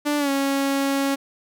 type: tone with pitch glide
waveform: sawtooth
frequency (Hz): 293.7 to 275.6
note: D4 to C#4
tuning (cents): 0 to -10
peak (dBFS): -16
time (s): 0.05-1.16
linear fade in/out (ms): 20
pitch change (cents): -110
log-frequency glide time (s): 0.18-0.3
effects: none